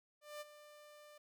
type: tone with ADSR envelope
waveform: sawtooth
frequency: 595 Hz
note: D5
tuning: 22 cents sharp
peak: -40 dBFS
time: 0.21-1.18 s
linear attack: 200 ms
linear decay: 25 ms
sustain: -13 dB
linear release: 5 ms
effects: none